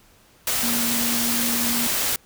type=tone in noise; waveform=sine; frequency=236.2 Hz; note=A#3; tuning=23 cents sharp; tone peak=-26 dBFS; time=0.63-1.87 s; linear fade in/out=2 ms; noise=white; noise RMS=-23 dBFS; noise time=0.47-2.16 s; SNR=-6 dB; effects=pink hiss -55 dBFS RMS until 2.25 s